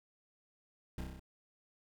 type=noise with echo; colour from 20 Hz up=brown; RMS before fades=-39 dBFS; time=0.98-1.01 s; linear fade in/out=2 ms; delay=31 ms; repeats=6; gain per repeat=-2 dB; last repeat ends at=1.196 s; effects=none